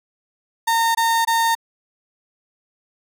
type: tone bursts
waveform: 35% pulse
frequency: 915 Hz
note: A#5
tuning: 32 cents flat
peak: -14 dBFS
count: 3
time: 0.67-1.552 s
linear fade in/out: 10 ms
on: 280 ms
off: 21 ms
effects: none